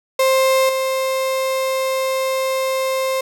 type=tone with level steps; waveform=35% pulse; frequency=527 Hz; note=C5; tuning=12 cents sharp; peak=-11 / -16 dBFS; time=0.19-3.21 s; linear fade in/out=5 ms; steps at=0.69 s; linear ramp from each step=2 ms; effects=none